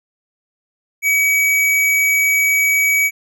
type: tone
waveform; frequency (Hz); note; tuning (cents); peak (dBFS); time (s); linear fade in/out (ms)
square; 2272; C#7; +42; -13; 1.02-3.11; 50
effects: none